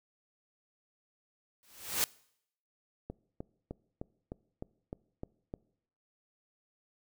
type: noise with exponential growth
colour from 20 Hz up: white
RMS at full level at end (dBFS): -27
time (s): 1.63-2.04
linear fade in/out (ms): 0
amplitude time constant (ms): 88
type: click train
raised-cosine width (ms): 2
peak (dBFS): -26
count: 9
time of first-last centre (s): 3.1-5.539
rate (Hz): 3.28
effects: noise-tail reverb RT60 0.7 s tail -23 dB re dry